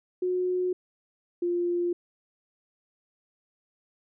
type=tone pair in turn; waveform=sine; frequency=364 / 349.4 Hz; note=F#4 / F4; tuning=-28 / +1 cents; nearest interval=minor second; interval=71 cents; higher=first; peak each=-24 dBFS; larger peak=neither; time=0.22-0.73 / 1.42-1.93 s; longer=neither; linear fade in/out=5 ms; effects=none

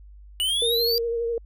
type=exponential sweep; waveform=square; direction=up; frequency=2908 to 4770 Hz; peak=-22 dBFS; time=0.4-0.98 s; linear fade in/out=0 ms
type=tone with vibrato; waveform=sine; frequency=466.2 Hz; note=A#4; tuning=in tune; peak=-23 dBFS; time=0.62-1.38 s; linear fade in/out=2 ms; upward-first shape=sine; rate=12 Hz; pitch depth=26 cents each way
effects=added 50 Hz sine -43 dBFS peak until 1.45 s

